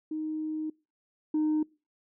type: tone pair in turn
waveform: sine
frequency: 311.1 / 307.7 Hz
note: D#4 / D#4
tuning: 0 / -19 cents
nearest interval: unison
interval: 19 cents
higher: first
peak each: -30 / -22 dBFS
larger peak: second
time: 0.11-0.7 / 1.34-1.63 s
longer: first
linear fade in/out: 5 ms
effects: noise-tail reverb RT60 0.3 s tail -25 dB re dry + tanh soft clip ceiling -22 dBFS